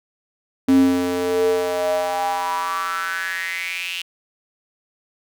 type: tone with high-pass filter sweep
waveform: square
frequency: 88.9 Hz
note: F2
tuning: 31 cents sharp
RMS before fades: -21 dBFS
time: 0.68-4.02 s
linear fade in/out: 5 ms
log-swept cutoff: 250 to 2900 Hz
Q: 6.7
effects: none